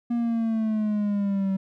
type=exponential sweep; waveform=triangle; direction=down; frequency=238.6 to 190.9 Hz; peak=-20 dBFS; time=0.1-1.57 s; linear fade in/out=10 ms; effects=none